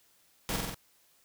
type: noise with echo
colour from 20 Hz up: pink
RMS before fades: -33 dBFS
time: 0.49-0.56 s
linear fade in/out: 0 ms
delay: 46 ms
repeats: 4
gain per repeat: -2 dB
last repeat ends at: 0.744 s
effects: white hiss -66 dBFS RMS until 1.24 s